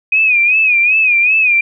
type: tone with vibrato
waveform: sine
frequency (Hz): 2489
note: D#7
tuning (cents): 0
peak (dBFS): -8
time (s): 0.12-1.61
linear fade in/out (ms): 5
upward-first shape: sine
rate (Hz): 2.6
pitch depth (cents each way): 97
effects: none